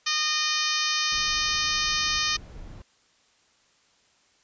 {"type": "harmonic tone", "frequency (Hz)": 613, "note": "D#5", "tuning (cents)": -26, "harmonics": [2, 3, 4, 5, 6, 7, 8, 9, 10], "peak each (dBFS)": [-32, -32, -32, -32, -32, -32, -32, -32, -32], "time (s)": [0.06, 2.37], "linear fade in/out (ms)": 10}
{"type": "noise", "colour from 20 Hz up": "brown", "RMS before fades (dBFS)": -42, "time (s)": [1.12, 2.82], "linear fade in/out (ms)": 0}
{"effects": ["white hiss -63 dBFS RMS until 4.43 s", "resampled to 16000 Hz"]}